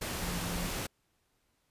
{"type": "tone in noise", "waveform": "sine", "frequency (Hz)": 174.7, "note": "F3", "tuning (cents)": 1, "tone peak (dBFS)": -38, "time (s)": [0.21, 0.7], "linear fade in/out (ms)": 10, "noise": "pink", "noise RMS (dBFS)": -36, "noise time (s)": [0.01, 0.87], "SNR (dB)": -5, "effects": ["pink hiss -75 dBFS RMS until 1.7 s", "resampled to 32000 Hz"]}